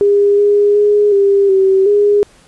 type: tone with pitch steps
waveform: sine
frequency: 405.5 / 410.1 / 414.4 / 397.9 / 383.9 / 410.9 Hz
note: G#4 / G#4 / G#4 / G4 / G4 / G#4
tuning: -41 / -22 / -4 / +26 / -36 / -18 cents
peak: -7 dBFS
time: 0.01-2.23 s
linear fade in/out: 0 ms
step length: 370 ms
effects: pink hiss -47 dBFS RMS until 2.47 s + resampled to 24000 Hz